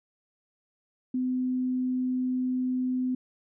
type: tone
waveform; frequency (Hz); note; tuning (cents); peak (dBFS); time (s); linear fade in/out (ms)
sine; 254.3; C4; -49; -25; 1.14-3.15; 5
effects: none